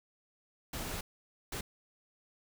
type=noise bursts at uneven times; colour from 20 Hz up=pink; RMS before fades=-39 dBFS; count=2; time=0.73-1.01 / 1.52-1.61 s; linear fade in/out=5 ms; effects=none